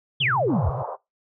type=tone with vibrato; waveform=triangle; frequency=129.2 Hz; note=C3; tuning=21 cents flat; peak=-26 dBFS; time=0.2-0.83 s; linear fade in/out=10 ms; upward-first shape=triangle; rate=14 Hz; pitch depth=220 cents each way
type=exponential sweep; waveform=sine; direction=down; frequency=3520 to 66.8 Hz; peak=-19 dBFS; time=0.2-0.7 s; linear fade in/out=10 ms
type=band-pass noise; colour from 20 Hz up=pink; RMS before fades=-31 dBFS; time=0.47-0.97 s; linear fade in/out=50 ms; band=480 to 1100 Hz; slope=48 dB/octave
effects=noise-tail reverb RT60 0.2 s tail -22 dB re dry